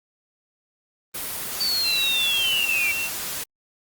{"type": "noise", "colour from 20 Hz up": "white", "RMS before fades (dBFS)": -30, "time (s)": [1.14, 3.44], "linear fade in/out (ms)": 10}
{"type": "linear sweep", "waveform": "sine", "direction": "down", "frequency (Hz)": [4604, 2280], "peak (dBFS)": -21, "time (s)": [1.6, 2.92], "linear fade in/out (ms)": 10}
{"type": "tone", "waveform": "sine", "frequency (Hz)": 2720, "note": "F7", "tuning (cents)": -46, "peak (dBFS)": -25, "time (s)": [1.83, 3.1], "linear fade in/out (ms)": 50}
{"effects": ["Opus 32 kbps"]}